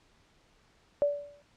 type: tone with exponential decay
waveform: sine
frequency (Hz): 578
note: D5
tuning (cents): -28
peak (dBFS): -20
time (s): 1.02-1.42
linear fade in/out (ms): 0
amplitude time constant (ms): 86
effects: pink hiss -65 dBFS RMS until 1.56 s + low-pass 6000 Hz 12 dB/octave